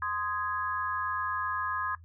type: chord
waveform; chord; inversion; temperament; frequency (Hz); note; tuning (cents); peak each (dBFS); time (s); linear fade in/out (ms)
sine; Ab major; first; just; 1038.3 / 1245.9 / 1661.2; C6 / Eb6 / Ab6; -14 / +2 / 0; -34; 0.02-1.95; 2
effects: noise-tail reverb RT60 0.1 s tail -17 dB re dry + added 84 Hz sine -49 dBFS peak until 2.04 s